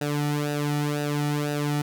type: tone with flanger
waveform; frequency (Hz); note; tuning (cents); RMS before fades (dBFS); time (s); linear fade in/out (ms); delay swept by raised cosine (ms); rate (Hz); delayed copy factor
sawtooth; 146.83; D3; 0; -26; 0.01-1.82; 5; 0.91 to 1.91; 2; -0.8
effects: none